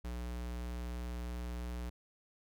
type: tone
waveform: square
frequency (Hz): 60.2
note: B1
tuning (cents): -44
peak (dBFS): -39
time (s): 0.04-1.9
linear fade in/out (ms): 10
effects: none